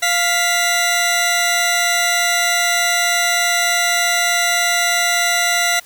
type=tone pair together; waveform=15% pulse; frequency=699.6 / 1975.5 Hz; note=F5 / B6; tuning=+3 / 0 cents; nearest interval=octave + tritone; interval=1797 cents; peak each=-11 dBFS; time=0.02-5.8 s; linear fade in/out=10 ms; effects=white hiss -45 dBFS RMS until 5.85 s